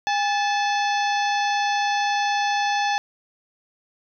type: harmonic tone with a mistuned harmonic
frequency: 868 Hz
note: A5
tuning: 24 cents flat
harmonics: 1 / 2 / 3 / 4 / 5 / 6 / 7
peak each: -21 / -27 / -31 / -33 / -35 / -37 / -38 dBFS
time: 0.07-2.98 s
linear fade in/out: 0 ms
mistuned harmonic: 1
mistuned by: -110 cents
effects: none